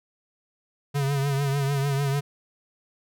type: tone with vibrato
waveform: square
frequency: 139.6 Hz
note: C#3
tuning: 13 cents sharp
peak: -23 dBFS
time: 0.94-2.21 s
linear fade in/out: 20 ms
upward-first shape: triangle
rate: 6.7 Hz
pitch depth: 63 cents each way
effects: none